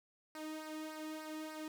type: tone with flanger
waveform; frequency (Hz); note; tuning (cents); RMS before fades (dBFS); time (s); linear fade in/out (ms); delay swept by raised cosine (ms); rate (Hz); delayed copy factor
sawtooth; 311.1; D#4; 0; -45; 0.35-1.68; 2; 0.29 to 1.39; 3.4; -0.65
effects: none